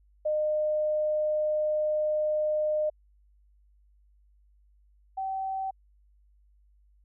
sine tone pair in turn, 610 / 768.6 Hz, D#5 / G5, -34 / -34 cents, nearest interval major third, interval 400 cents, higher second, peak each -24 / -29 dBFS, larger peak first, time 0.25-2.9 / 5.17-5.71 s, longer first, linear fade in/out 10 ms, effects added 50 Hz sine -59 dBFS peak until 7.04 s

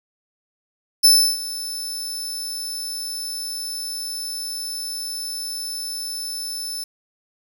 sawtooth tone with ADSR envelope, 5274 Hz, E8, in tune, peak -6 dBFS, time 1.03-6.84 s, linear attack 18 ms, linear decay 320 ms, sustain -18 dB, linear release 6 ms, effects 7-bit

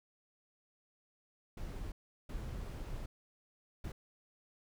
brown noise bursts at uneven times, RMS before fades -42 dBFS, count 3, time 1.57-1.92 / 2.29-3.06 / 3.84-3.92 s, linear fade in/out 5 ms, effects none

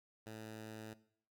10% pulse tone, 109.4 Hz, A2, 9 cents flat, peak -39 dBFS, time 0.26-0.94 s, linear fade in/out 10 ms, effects noise-tail reverb RT60 0.6 s tail -18 dB re dry

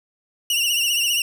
sawtooth tone with vibrato, 2833 Hz, F7, 24 cents sharp, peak -15 dBFS, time 0.5-1.22 s, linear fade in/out 2 ms, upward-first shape triangle, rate 15 Hz, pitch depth 88 cents each way, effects none

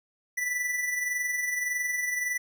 square tone with amplitude modulation, 1975.5 Hz, B6, in tune, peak -26 dBFS, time 0.37-2.38 s, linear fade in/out 10 ms, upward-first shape sine, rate 21.7 Hz, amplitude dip 45%, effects none

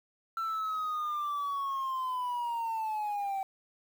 sine linear sweep, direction down, 1344 to 768 Hz, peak -28 dBFS, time 0.37-3.43 s, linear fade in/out 2 ms, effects tanh soft clip ceiling -30 dBFS + 9-bit

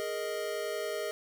square chord, Ab suspended second, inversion none, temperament equal, 415.3 / 466.2 / 622.3 Hz, Ab4 / Bb4 / Eb5, 0 / 0 / 0 cents, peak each -38 / -39 / -37 dBFS, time 0-1.11 s, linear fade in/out 0 ms, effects none

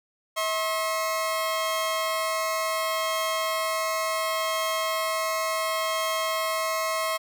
sawtooth tone pair together, 644 / 1073.1 Hz, E5 / C6, -41 / +43 cents, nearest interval major sixth, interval 884 cents, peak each -24 dBFS, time 0.36-7.18 s, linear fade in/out 20 ms, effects none

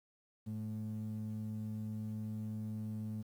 triangle ring-modulated tone, 161.8 Hz, E3, 32 cents flat, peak -32 dBFS, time 0.46-3.23 s, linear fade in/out 20 ms, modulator 54 Hz, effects tanh soft clip ceiling -32 dBFS + 11-bit

